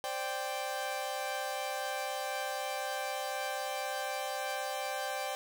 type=chord; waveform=sawtooth; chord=C suspended second; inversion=none; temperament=equal; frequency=523.3 / 587.3 / 784 Hz; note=C5 / D5 / G5; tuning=0 / 0 / 0 cents; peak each=-37 / -36 / -33 dBFS; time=0.04-5.35 s; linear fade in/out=0 ms; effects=none